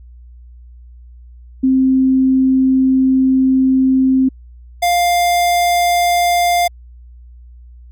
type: tone pair in turn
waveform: sine / square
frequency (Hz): 262.5 / 700.8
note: C4 / F5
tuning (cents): +6 / +6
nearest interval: octave + perfect fourth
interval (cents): 1700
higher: second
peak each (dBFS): -9 / -12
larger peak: first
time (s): 1.63-4.29 / 4.82-6.68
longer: first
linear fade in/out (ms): 10
effects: added 60 Hz sine -36 dBFS peak until 7.91 s